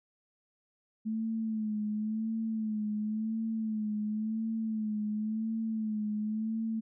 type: tone with vibrato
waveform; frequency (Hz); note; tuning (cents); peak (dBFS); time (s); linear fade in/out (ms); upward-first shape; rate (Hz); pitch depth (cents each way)
sine; 217.4; A3; -21; -30; 1.05-6.81; 20; sine; 0.94; 52
effects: none